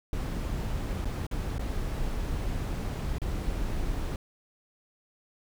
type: noise with dropouts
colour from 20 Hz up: brown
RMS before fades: -31 dBFS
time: 0.13-4.16 s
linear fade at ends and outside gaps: 1 ms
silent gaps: 1.047-1.054 / 1.267-1.312 / 1.582-1.594 / 3.184-3.217 s
effects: none